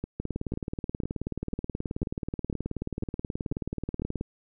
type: two click trains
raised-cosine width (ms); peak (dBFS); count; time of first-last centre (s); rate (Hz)
3; -18 / -19; 76 / 9; 0.2-4.211 / 0.04-4.02; 18.7 / 2.01
effects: none